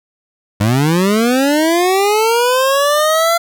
25% pulse linear sweep, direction up, 98 to 686 Hz, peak -7 dBFS, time 0.6-3.38 s, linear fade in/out 10 ms, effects none

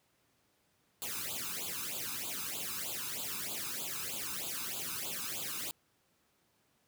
white noise with flanger, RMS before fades -39 dBFS, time 1.02-5.71 s, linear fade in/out 0 ms, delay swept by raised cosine 0.26 to 0.81 ms, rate 3.2 Hz, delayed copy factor +1, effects pink hiss -73 dBFS RMS until 6.87 s + high-pass 100 Hz 12 dB/octave

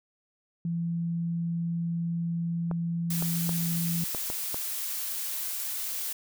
sine tone, 168.9 Hz, E3, 42 cents sharp, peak -27 dBFS, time 0.65-4.04 s, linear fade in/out 2 ms
clicks, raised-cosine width 1 ms, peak -21 dBFS, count 6, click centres 2.713 / 3.224 / 3.493 / 4.148 / 4.301 / 4.544 s
blue noise, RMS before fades -33 dBFS, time 3.1-6.13 s, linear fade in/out 5 ms
effects none

